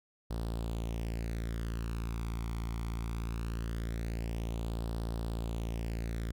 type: tone with flanger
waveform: sawtooth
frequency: 56.7 Hz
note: A#1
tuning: 47 cents flat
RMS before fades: -36 dBFS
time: 0.3-6.32 s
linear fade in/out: 10 ms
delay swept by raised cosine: 0.22 to 0.9 ms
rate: 0.21 Hz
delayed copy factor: +0.65
effects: none